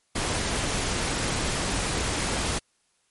pink noise, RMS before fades -27 dBFS, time 0.15-2.59 s, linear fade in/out 10 ms, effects white hiss -69 dBFS RMS until 3.1 s + MP3 48 kbps

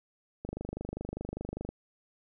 click train, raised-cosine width 2 ms, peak -23 dBFS, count 32, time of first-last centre 0.45-1.69 s, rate 25 Hz, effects none

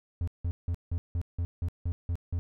triangle tone bursts, 86 Hz, F2, 26 cents flat, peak -25 dBFS, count 10, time 0.21-2.39 s, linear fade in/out 0 ms, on 65 ms, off 170 ms, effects none

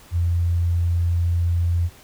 sine tone, 86 Hz, F2, 26 cents flat, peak -17 dBFS, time 0.11-1.9 s, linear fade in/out 50 ms, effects pink hiss -48 dBFS RMS until 2.03 s

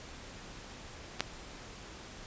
clicks, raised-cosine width 0.2 ms, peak -24 / -11 dBFS, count 2, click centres 1.196 / 1.206 s, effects pink hiss -48 dBFS RMS until 2.26 s + resampled to 16000 Hz

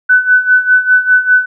sine tone with tremolo, 1501 Hz, F#6, 24 cents sharp, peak -3 dBFS, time 0.09-1.46 s, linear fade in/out 10 ms, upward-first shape sine, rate 5 Hz, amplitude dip 80%, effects none

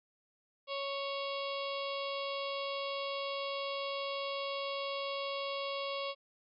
harmonic tone, 554.4 Hz, C#5, in tune, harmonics 1 / 2 / 4 / 5 / 6 / 7 / 8 / 9, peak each -38 / -41 / -47 / -45 / -45 / -50 / -49 / -53 dBFS, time 0.67-6.15 s, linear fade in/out 50 ms, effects none

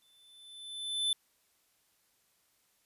square tone with exponential growth, 3520 Hz, A7, in tune, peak -27 dBFS, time 0.02-1.13 s, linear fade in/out 2 ms, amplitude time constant 240 ms, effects white hiss -72 dBFS RMS until 2.85 s + resampled to 32000 Hz

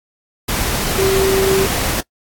sine tone in noise, 386 Hz, G4, 27 cents flat, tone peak -13 dBFS, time 0.98-1.66 s, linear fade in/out 10 ms, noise pink, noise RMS -19 dBFS, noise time 0.48-2.01 s, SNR +3 dB, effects noise-tail reverb RT60 0.1 s tail -22 dB re dry + AAC 64 kbps

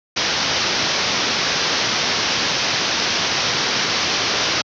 white low-pass noise, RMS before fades -20 dBFS, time 0.16-4.62 s, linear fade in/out 10 ms, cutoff 6000 Hz, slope 96 dB/octave, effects high-pass 100 Hz 12 dB/octave

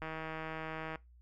click train, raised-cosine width 0.5 ms, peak -26 dBFS, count 150, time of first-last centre 0.02-0.957 s, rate 159 Hz, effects noise-tail reverb RT60 0.2 s tail -21 dB re dry + added 60 Hz sine -57 dBFS peak until 1.21 s

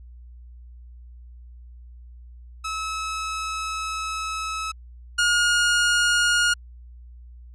sawtooth tone pair in turn, 1294 / 1430.1 Hz, E6 / F6, -32 / +41 cents, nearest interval major second, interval 173 cents, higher second, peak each -23 / -14 dBFS, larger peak second, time 2.64-4.72 / 5.18-6.54 s, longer first, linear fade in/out 10 ms, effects added 60 Hz sine -41 dBFS peak until 7.54 s + resampled to 22050 Hz

